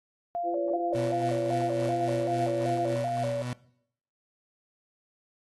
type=tone with vibrato; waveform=sine; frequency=630 Hz; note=D#5; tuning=21 cents sharp; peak=-28 dBFS; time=0.35-3.42 s; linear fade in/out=0 ms; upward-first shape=square; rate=2.6 Hz; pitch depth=170 cents each way
type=harmonic tone; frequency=171.3 Hz; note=F3; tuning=33 cents flat; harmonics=2 / 3 / 4; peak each=-31 / -37 / -42 dBFS; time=0.43-2.98 s; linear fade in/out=50 ms
type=tone with tremolo; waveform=30% pulse; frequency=123.47 Hz; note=B2; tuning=in tune; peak=-28 dBFS; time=0.95-3.53 s; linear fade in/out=0 ms; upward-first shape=sine; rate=3.6 Hz; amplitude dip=45%
effects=noise-tail reverb RT60 0.7 s tail -20 dB re dry + AAC 32 kbps